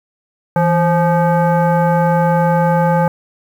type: tone with frequency modulation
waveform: sine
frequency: 164.81 Hz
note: E3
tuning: in tune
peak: -10 dBFS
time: 0.56-3.08 s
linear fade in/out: 2 ms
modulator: 692 Hz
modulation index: 1.2
effects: 7-bit